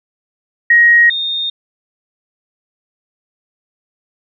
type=tone pair in turn; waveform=sine; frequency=1885 / 3667 Hz; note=A#6 / A#7; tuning=+19 / -29 cents; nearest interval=octave; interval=1152 cents; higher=second; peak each=-5 / -16 dBFS; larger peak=first; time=0.7-1.1 / 1.1-1.5 s; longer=neither; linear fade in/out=5 ms; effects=none